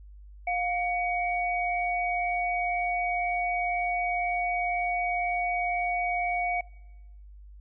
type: tone pair together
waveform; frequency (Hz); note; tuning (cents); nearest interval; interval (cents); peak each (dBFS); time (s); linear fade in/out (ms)
sine; 709 / 2251; F5 / C#7; +26 / +26; octave + minor sixth; 2000; -27 / -30; 0.47-6.61; 5
effects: noise-tail reverb RT60 1.0 s tail -23 dB re dry + added 50 Hz sine -45 dBFS peak until 7.6 s